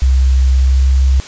sine tone with pitch glide, 65.41 to 66.25 Hz, C2 to C2, 0 to +22 cents, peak -7 dBFS, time 0.02-1.2 s, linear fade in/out 0 ms, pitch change +22 cents, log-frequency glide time 0.55-0.86 s, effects white hiss -32 dBFS RMS until 1.27 s + resampled to 16000 Hz

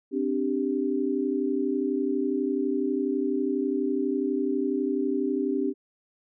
sine chord, C suspended second, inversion none, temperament equal, 261.6 / 293.7 / 392 Hz, C4 / D4 / G4, 0 / 0 / 0 cents, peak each -28 dBFS, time 0.11-5.74 s, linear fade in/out 50 ms, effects none

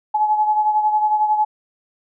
sine beating tone pair, 850 / 861 Hz, G#5 / A5, +40 / -38 cents, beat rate 11 Hz, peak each -15 / -23 dBFS, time 0.14-1.45 s, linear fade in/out 10 ms, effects none

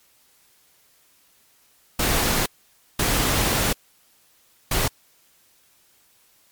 pink noise bursts at uneven times, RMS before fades -21 dBFS, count 3, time 1.99-2.46 / 2.99-3.73 / 4.71-4.88 s, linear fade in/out 5 ms, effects white hiss -59 dBFS RMS until 6.51 s + MP3 96 kbps

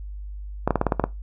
clicks, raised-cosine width 1 ms, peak -5 dBFS, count 8, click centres 0.676 / 0.707 / 0.757 / 0.814 / 0.867 / 0.922 / 0.997 / 1.04 s, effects noise-tail reverb RT60 0.2 s tail -19 dB re dry + added 50 Hz sine -32 dBFS peak until 1.22 s

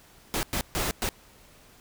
pink noise bursts at uneven times, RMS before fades -28 dBFS, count 4, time 0.34-0.43 / 0.53-0.61 / 0.75-0.91 / 1.02-1.09 s, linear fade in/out 0 ms, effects pink hiss -55 dBFS RMS until 1.8 s

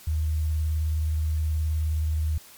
sine tone with vibrato, 77.78 Hz, D#2, in tune, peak -22 dBFS, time 0.07-2.38 s, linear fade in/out 5 ms, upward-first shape sine, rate 19 Hz, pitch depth 40 cents each way, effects white hiss -49 dBFS RMS until 2.57 s + MP3 96 kbps

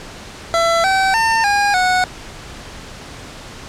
25% pulse tone with pitch steps, 670 / 768 / 903 / 814 / 735 Hz, E5 / G5 / A5 / G#5 / F#5, +28 / -36 / +45 / -35 / -12 cents, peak -9 dBFS, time 0.54-2.04 s, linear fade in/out 0 ms, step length 300 ms, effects pink hiss -34 dBFS RMS until 3.68 s + low-pass 7000 Hz 12 dB/octave

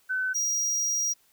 sine / square tone pair in turn, 1516 / 5724 Hz, F#6 / F8, +42 / +42 cents, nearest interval octave + major seventh, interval 2300 cents, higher second, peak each -25 dBFS, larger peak neither, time 0.09-0.34 / 0.34-1.14 s, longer second, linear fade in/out 20 ms, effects white hiss -64 dBFS RMS until 1.32 s

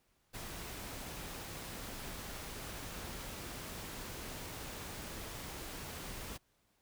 pink noise, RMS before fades -45 dBFS, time 0.33-6.38 s, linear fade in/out 20 ms, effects pink hiss -75 dBFS RMS until 6.81 s

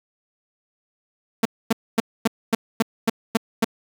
sawtooth tone bursts, 225.7 Hz, A3, 44 cents sharp, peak -11 dBFS, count 9, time 1.43-3.646 s, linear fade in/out 5 ms, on 24 ms, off 250 ms, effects 8-bit

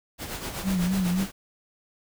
pink noise with tremolo, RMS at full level -32 dBFS, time 0.18-1.32 s, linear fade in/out 50 ms, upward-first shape sine, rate 8 Hz, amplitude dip 55%
sine tone with vibrato, 184.2 Hz, F#3, 7 cents flat, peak -22 dBFS, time 0.63-1.27 s, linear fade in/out 50 ms, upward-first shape sine, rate 3.8 Hz, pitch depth 83 cents each way
effects none

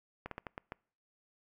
slowing click train, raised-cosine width 0.5 ms, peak -25 dBFS, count 6, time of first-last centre 0.26-0.721 s, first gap 53 ms, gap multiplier 1.28, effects noise-tail reverb RT60 0.5 s tail -26 dB re dry

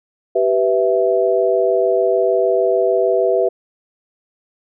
sine chord, E minor, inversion first, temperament equal with one note detuned, 387.3 / 493.9 / 659.3 Hz, G4 / B4 / E5, -21 / 0 / 0 cents, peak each -17 dBFS, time 0.35-3.49 s, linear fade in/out 10 ms, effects none

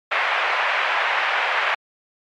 white band-pass noise, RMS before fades -21 dBFS, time 0.11-1.75 s, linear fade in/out 10 ms, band 610 to 2400 Hz, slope 24 dB/octave, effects MP3 64 kbps

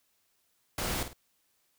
pink noise with echo, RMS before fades -33 dBFS, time 0.78-1.03 s, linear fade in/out 2 ms, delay 51 ms, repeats 2, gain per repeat -9 dB, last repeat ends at 1.132 s, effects white hiss -73 dBFS RMS until 1.78 s

